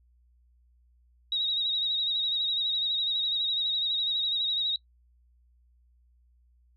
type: tone with vibrato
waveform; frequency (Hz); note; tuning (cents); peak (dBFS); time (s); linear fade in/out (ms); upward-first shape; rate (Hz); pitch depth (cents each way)
sine; 3800; A#7; +33; -25; 1.32-4.76; 2; sine; 12; 48
effects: noise-tail reverb RT60 0.1 s tail -20 dB re dry + added 60 Hz sine -60 dBFS peak until 6.76 s